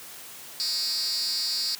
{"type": "tone with high-pass filter", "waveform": "10% pulse", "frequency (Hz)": 313.1, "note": "D#4", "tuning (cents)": 11, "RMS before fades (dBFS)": -28, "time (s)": [0.6, 1.75], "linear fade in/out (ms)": 0, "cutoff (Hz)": 4700, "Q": 6.3, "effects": ["white hiss -43 dBFS RMS until 1.79 s", "high-pass 100 Hz 12 dB/octave"]}